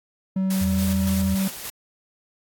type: tone with pitch glide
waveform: triangle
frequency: 189.9 to 192.33 Hz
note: F#3 to G3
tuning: +45 to -33 cents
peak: -18 dBFS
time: 0.36-1.48 s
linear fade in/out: 5 ms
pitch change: +22 cents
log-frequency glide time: 0.48-0.95 s
type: noise with tremolo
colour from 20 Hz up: white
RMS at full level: -32 dBFS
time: 0.5-1.7 s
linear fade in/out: 5 ms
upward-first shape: square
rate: 3.5 Hz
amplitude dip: 40%
type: tone with vibrato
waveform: sine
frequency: 83.4 Hz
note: E2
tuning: 21 cents sharp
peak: -24 dBFS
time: 0.61-1.35 s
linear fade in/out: 5 ms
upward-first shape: sine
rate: 14 Hz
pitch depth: 66 cents each way
effects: AAC 64 kbps